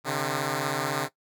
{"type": "beating tone pair", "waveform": "5% pulse", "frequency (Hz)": [134.4, 150.4], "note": ["C3", "D3"], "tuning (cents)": [47, 42], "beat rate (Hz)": 16, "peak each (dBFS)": -18, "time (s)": [0.04, 1.09], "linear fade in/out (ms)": 50, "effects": ["noise-tail reverb RT60 0.1 s tail -17 dB re dry"]}